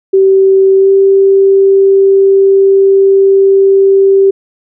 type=tone with pitch glide; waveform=sine; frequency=385.5 to 390.2 Hz; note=G4 to G4; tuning=-29 to -8 cents; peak=-3 dBFS; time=0.13-4.31 s; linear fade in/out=10 ms; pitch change=+21 cents; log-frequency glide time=0.77-0.9 s; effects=none